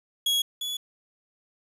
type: tone pair in turn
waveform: 40% pulse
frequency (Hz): 3322 / 3409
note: G#7 / G#7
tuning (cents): 0 / +45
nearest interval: unison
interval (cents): 45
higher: second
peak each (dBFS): -21 / -28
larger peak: first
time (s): 0.26-0.42 / 0.61-0.77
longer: neither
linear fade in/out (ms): 5
effects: resampled to 32000 Hz + 9-bit